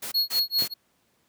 white noise bursts, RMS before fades -34 dBFS, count 3, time 0.02-0.68 s, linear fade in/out 10 ms, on 100 ms, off 180 ms
square tone with tremolo, 4323 Hz, C#8, 44 cents flat, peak -20 dBFS, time 0.14-0.74 s, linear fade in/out 10 ms, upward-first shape sine, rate 5 Hz, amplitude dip 100%
clicks, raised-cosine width 2 ms, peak -22 / -31 dBFS, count 2, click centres 0.623 / 0.644 s
effects pink hiss -68 dBFS RMS until 1.28 s + high-pass 100 Hz 12 dB/octave

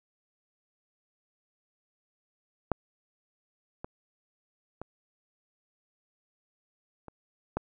clicks, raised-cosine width 1 ms, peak -11 / -23 / -24 / -29 / -15 dBFS, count 5, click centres 2.717 / 3.845 / 4.816 / 7.083 / 7.57 s, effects none

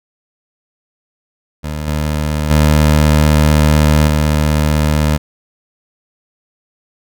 20% pulse tone with level steps, 75.9 Hz, D#2, 42 cents flat, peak -15 / -10 / -3 / -6 dBFS, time 1.63-5.18 s, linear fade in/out 20 ms, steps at 1.87 / 2.5 / 4.07 s, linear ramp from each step 5 ms, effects none

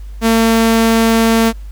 sawtooth tone, 226.4 Hz, A3, 50 cents sharp, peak -5 dBFS, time 0.21-1.53 s, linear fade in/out 50 ms, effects added 50 Hz sine -26 dBFS peak until 1.71 s + pink hiss -50 dBFS RMS until 1.71 s

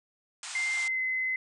white band-pass noise, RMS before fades -40 dBFS, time 0.43-0.88 s, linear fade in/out 2 ms, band 690 to 9000 Hz, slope 96 dB/octave
sine tone with pitch glide, 2093 to 2044 Hz, C7 to C7, 0 to -41 cents, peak -27 dBFS, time 0.55-1.36 s, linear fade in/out 2 ms, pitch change -41 cents, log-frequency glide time 0.76-1.01 s
effects none

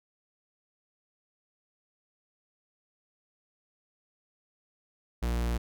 45% pulse tone, 59 Hz, A#1, 22 cents sharp, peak -27 dBFS, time 5.22-5.58 s, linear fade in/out 10 ms, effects none

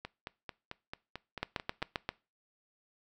two click trains, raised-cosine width 0.3 ms, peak -16 / -24 dBFS, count 6 / 9, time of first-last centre 1.43-2.091 / 0.05-1.82 s, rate 7.57 / 4.52 Hz, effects noise-tail reverb RT60 0.3 s tail -22 dB re dry

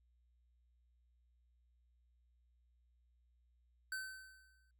square tone with exponential decay, 1533 Hz, G6, 39 cents flat, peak -39 dBFS, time 3.92-4.71 s, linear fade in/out 2 ms, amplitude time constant 170 ms, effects added 60 Hz sine -70 dBFS peak until 4.79 s

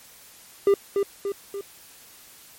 triangle tone with echo, 398.9 Hz, G4, 30 cents sharp, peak -12 dBFS, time 0.67-0.74 s, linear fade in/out 2 ms, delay 290 ms, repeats 3, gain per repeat -5 dB, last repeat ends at 1.61 s, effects white hiss -49 dBFS RMS until 2.58 s + MP3 64 kbps

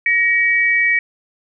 sine tone pair together, 1890.4 / 2280 Hz, A#6 / C#7, +24 / +48 cents, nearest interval minor third, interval 324 cents, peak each -15 dBFS, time 0.06-0.99 s, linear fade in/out 2 ms, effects none

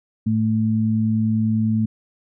sine tone pair together, 110 / 220 Hz, A2 / A3, 0 / 0 cents, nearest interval octave, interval 1200 cents, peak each -21 / -18 dBFS, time 0.26-1.86 s, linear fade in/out 10 ms, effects none

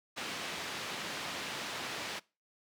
white band-pass noise, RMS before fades -40 dBFS, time 0.16-2.2 s, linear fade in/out 20 ms, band 130 to 3600 Hz, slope 12 dB/octave, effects noise-tail reverb RT60 0.3 s tail -23 dB re dry

